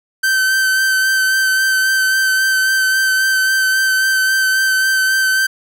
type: tone with vibrato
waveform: 45% pulse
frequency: 1544 Hz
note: G6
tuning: 27 cents flat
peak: -12 dBFS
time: 0.23-5.47 s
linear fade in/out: 10 ms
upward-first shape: sine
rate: 3.7 Hz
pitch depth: 17 cents each way
effects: none